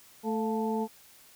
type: harmonic tone with a mistuned harmonic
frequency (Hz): 220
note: A3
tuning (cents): 0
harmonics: 1 / 2 / 3 / 4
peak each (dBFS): -30 / -32 / -41 / -34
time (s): 0.23-0.88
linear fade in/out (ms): 50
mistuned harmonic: 3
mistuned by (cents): +88
effects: white hiss -56 dBFS RMS until 1.35 s